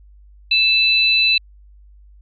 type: tone pair together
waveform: sine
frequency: 2637 / 3993 Hz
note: E7 / B7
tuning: 0 / +18 cents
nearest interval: perfect fifth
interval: 718 cents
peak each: -15 dBFS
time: 0.51-1.38 s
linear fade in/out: 5 ms
effects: added 50 Hz sine -43 dBFS peak until 2.21 s